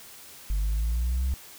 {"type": "linear sweep", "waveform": "sine", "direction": "up", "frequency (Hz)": [47.66, 66.7], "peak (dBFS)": -21, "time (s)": [0.5, 1.34], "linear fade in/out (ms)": 0, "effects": ["tanh soft clip ceiling -22 dBFS", "white hiss -47 dBFS RMS until 1.58 s"]}